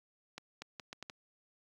accelerating click train, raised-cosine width 0.2 ms, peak -26 dBFS, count 6, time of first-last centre 0.38-1.098 s, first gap 240 ms, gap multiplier 0.74, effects high-pass 80 Hz 12 dB/octave + 10-bit

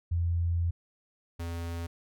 sine / square tone pair in turn, 85.3 / 84.56 Hz, F2 / E2, -40 / +45 cents, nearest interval unison, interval 15 cents, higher first, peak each -25 / -34 dBFS, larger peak first, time 0.11-0.71 / 1.39-1.87 s, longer first, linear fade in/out 10 ms, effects none

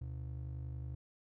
triangle ring-modulated tone, 100 Hz, G2, 35 cents sharp, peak -35 dBFS, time 0.01-0.95 s, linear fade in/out 5 ms, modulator 25.5 Hz, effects none

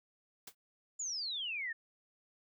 white noise with exponential decay, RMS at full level -42 dBFS, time 0.47-0.55 s, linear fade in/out 5 ms, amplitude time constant 16 ms
sine exponential sweep, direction down, 7180 to 1760 Hz, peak -36 dBFS, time 0.99-1.73 s, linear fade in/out 10 ms
effects none

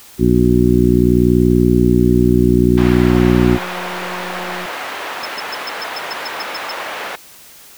harmonic tone, 60.6 Hz, B1, 32 cents flat, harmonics 1 / 2 / 3 / 4 / 5 / 6, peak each -18 / -17 / -16 / -15 / -17 / -15 dBFS, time 0.18-3.59 s, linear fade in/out 50 ms
pink band-pass noise, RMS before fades -26 dBFS, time 2.77-7.16 s, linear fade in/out 10 ms, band 670 to 2500 Hz, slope 12 dB/octave
click train, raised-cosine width 1 ms, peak -17 dBFS, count 281, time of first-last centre 3.1-4.656 s, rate 180 Hz
triangle tone bursts, 5240 Hz, E8, 11 cents flat, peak -22 dBFS, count 11, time 5.23-6.716 s, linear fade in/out 5 ms, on 26 ms, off 120 ms
effects white hiss -41 dBFS RMS until 7.77 s

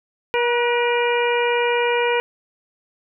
harmonic tone with a mistuned harmonic, 478.4 Hz, A#4, 45 cents sharp, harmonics 1 / 2 / 3 / 4 / 5 / 6, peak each -19 / -23 / -28 / -29 / -25 / -30 dBFS, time 0.34-2.2 s, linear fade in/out 0 ms, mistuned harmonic 3, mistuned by +43 cents, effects none

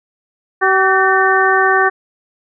harmonic tone with a mistuned harmonic, 382.2 Hz, G4, 44 cents flat, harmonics 1 / 2 / 3 / 4 / 5, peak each -16 / -16 / -16 / -16 / -16 dBFS, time 0.61-1.9 s, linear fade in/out 20 ms, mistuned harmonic 5, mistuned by -93 cents, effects none

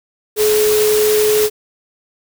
sine tone in noise, 425.9 Hz, G#4, 44 cents sharp, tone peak -11 dBFS, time 0.36-1.5 s, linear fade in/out 50 ms, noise white, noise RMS -20 dBFS, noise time 0.36-1.5 s, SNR +6 dB, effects none

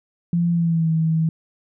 sine tone with pitch glide, 171.5 to 160.94 Hz, F3 to E3, -31 to -41 cents, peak -16 dBFS, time 0.33-1.29 s, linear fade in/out 2 ms, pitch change -110 cents, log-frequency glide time 0.51-0.9 s, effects none

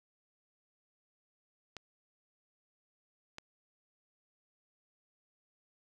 clicks, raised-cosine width 0.2 ms, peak -26 dBFS, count 2, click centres 1.767 / 3.384 s, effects none

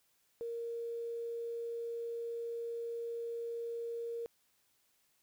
sine tone with quantisation, 466.2 Hz, A#4, in tune, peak -37 dBFS, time 0.41-4.26 s, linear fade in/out 0 ms, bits 11, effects white hiss -74 dBFS RMS until 5.22 s

